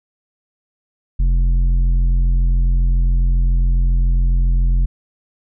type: tone with tanh clipping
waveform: sine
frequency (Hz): 43.65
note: F1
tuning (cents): 0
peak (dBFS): -13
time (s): 1.19-4.86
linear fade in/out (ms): 10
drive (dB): 8
effects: none